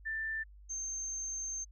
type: tone pair in turn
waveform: sine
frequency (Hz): 1775 / 6325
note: A6 / G8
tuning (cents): +15 / +15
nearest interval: octave + minor seventh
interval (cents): 2200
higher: second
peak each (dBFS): -34 / -36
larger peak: first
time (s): 0.05-0.44 / 0.69-1.65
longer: second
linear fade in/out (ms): 20
effects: added 50 Hz sine -52 dBFS peak until 1.71 s